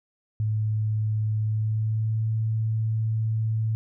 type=tone with pitch glide; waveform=sine; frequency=108 to 110.59 Hz; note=A2 to A2; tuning=-32 to +9 cents; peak=-22 dBFS; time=0.4-3.75 s; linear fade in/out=0 ms; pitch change=+41 cents; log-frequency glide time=1.39-2.26 s; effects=none